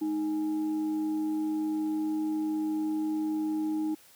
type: tone with frequency modulation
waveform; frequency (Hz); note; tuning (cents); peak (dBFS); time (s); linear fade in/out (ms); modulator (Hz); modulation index
sine; 311.1; D#4; 0; -27; 0.01-3.95; 10; 521; 0.27
effects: white hiss -57 dBFS RMS until 4.15 s + high-pass 60 Hz 12 dB/octave